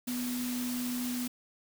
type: tone in noise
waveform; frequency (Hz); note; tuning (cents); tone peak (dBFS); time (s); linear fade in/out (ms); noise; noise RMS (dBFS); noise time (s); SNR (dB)
sine; 246.9; B3; 0; -32; 0.07-1.28; 10; white; -40; 0.07-1.28; +5
effects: none